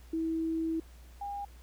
sine tone pair in turn, 324.7 / 808.3 Hz, E4 / G#5, -26 / -47 cents, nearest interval octave + major third, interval 1579 cents, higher second, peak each -29 / -35 dBFS, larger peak first, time 0.13-0.8 / 1.21-1.45 s, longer first, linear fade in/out 5 ms, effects added 60 Hz sine -50 dBFS peak until 1.62 s + pink hiss -61 dBFS RMS until 1.62 s

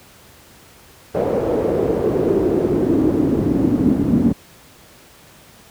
brown noise with band-pass filter sweep, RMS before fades -17 dBFS, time 1.14-4.33 s, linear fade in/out 10 ms, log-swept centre 520 to 240 Hz, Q 3.5, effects pink hiss -46 dBFS RMS until 5.7 s + high-pass 60 Hz 12 dB/octave

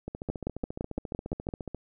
two click trains, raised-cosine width 2 ms, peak -17 / -22 dBFS, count 8 / 25, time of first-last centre 0.3-1.488 / 0.08-1.747 s, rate 5.89 / 14.4 Hz, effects none

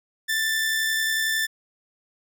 sawtooth tone with amplitude modulation, 1770 Hz, A6, 10 cents sharp, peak -17 dBFS, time 0.28-1.47 s, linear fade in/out 20 ms, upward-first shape sine, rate 71.1 Hz, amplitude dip 30%, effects none

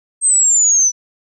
sine linear sweep, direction down, 8400 to 5920 Hz, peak -9 dBFS, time 0.21-0.92 s, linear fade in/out 50 ms, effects none

